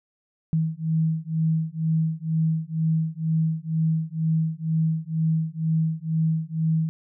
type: beating tone pair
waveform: sine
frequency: 159.3 / 161.4 Hz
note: D#3 / E3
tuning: +41 / -36 cents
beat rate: 2.1 Hz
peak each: -24 dBFS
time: 0.53-6.89 s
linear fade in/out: 0 ms
effects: none